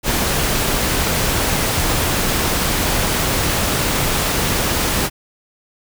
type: noise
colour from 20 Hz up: pink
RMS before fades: -18 dBFS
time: 0.03-5.1 s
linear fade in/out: 50 ms
effects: none